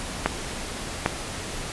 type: clicks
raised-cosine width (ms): 0.5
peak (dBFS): -4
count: 2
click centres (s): 0.26 / 1.061
effects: pink hiss -33 dBFS RMS until 1.72 s + resampled to 24000 Hz